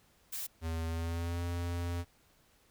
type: noise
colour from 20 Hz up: blue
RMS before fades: -39 dBFS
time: 0.32-0.47 s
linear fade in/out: 10 ms
type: tone with pitch glide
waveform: square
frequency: 81.7 to 86.56 Hz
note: E2 to F2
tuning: -15 to -15 cents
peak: -34 dBFS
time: 0.61-2.05 s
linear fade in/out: 50 ms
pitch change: +100 cents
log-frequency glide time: 0.86-1.43 s
effects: pink hiss -67 dBFS RMS until 2.7 s